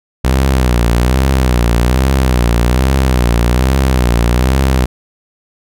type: tone with vibrato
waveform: sawtooth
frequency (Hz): 62.4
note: B1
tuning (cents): +19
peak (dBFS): -5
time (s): 0.24-4.86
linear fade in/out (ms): 10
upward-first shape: sine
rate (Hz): 1.2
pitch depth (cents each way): 120
effects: none